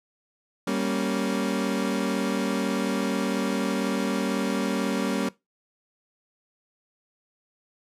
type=chord; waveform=30% pulse; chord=G diminished; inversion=none; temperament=equal with one note detuned; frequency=194.98 / 233.1 / 277.2 Hz; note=G3 / Bb3 / Db4; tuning=-9 / 0 / 0 cents; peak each=-26 dBFS; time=0.67-5.29 s; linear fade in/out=5 ms; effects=noise-tail reverb RT60 0.2 s tail -20 dB re dry + low-pass 11000 Hz 12 dB/octave